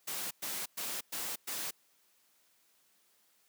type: noise bursts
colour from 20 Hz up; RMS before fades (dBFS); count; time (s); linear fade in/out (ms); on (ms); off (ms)
white; -38; 5; 0.07-1.71; 10; 240; 110
effects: white hiss -70 dBFS RMS until 3.48 s + high-pass 150 Hz 12 dB/octave